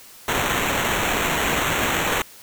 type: noise with sample-and-hold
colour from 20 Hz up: white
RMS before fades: -22 dBFS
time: 0.28-2.22 s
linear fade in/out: 2 ms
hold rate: 4900 Hz
effects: white hiss -45 dBFS RMS until 2.42 s